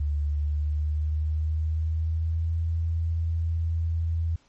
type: tone with pitch glide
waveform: sine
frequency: 73.42 to 82.41 Hz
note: D2 to E2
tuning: 0 to 0 cents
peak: -23 dBFS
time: 0-4.36 s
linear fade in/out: 5 ms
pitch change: +200 cents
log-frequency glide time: 0.27-2.56 s
effects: pink hiss -63 dBFS RMS until 4.48 s + MP3 32 kbps